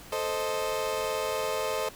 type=chord; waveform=30% pulse; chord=A diminished; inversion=none; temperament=equal; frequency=440 / 523.3 / 622.3 Hz; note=A4 / C5 / Eb5; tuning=0 / 0 / 0 cents; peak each=-30 dBFS; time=0.12-1.89 s; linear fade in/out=5 ms; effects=pink hiss -48 dBFS RMS until 1.95 s